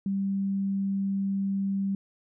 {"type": "tone", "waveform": "sine", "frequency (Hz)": 196, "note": "G3", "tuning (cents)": 0, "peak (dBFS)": -25, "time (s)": [0.06, 1.95], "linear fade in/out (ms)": 2, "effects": []}